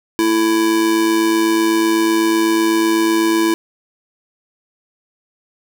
square tone with amplitude modulation, 332 Hz, E4, 12 cents sharp, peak -11 dBFS, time 0.19-3.54 s, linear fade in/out 0 ms, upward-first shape sine, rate 108 Hz, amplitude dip 50%, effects none

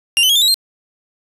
40% pulse tone with pitch steps, 2794 / 3029 / 3284 / 3561 / 3861 / 4186 Hz, F7 / F#7 / G#7 / A7 / B7 / C8, 0 / +40 / -20 / +20 / -40 / 0 cents, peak -9 dBFS, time 0.17-0.542 s, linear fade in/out 0 ms, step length 62 ms, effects resampled to 32000 Hz

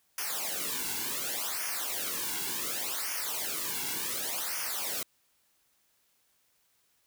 white noise with flanger, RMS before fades -34 dBFS, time 0.18-5.03 s, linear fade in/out 2 ms, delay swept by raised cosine 0.25 to 1.65 ms, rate 0.68 Hz, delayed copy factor -0.9, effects white hiss -71 dBFS RMS until 7.06 s

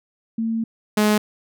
sine / sawtooth tone pair in turn, 225.8 / 211.3 Hz, A3 / G#3, +45 / +30 cents, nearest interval minor second, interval 115 cents, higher first, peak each -20 / -11 dBFS, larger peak second, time 0.38-0.64 / 0.97-1.18 s, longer first, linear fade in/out 5 ms, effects none

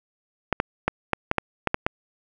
clicks, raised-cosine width 0.5 ms, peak -5 dBFS, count 9, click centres 0.527 / 0.601 / 0.88 / 1.133 / 1.314 / 1.383 / 1.673 / 1.744 / 1.865 s, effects none

